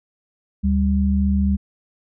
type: tone pair together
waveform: sine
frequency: 74 / 197.56 Hz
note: D2 / G3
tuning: +14 / +14 cents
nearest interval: octave + perfect fourth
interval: 1700 cents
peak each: -18 dBFS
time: 0.63-1.57 s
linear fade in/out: 20 ms
effects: none